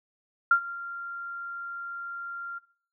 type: tone with ADSR envelope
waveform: sine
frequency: 1387 Hz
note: F6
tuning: 12 cents flat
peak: -14 dBFS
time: 0.51-2.59 s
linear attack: 4 ms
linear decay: 81 ms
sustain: -20 dB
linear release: 14 ms
effects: noise-tail reverb RT60 0.5 s tail -18 dB re dry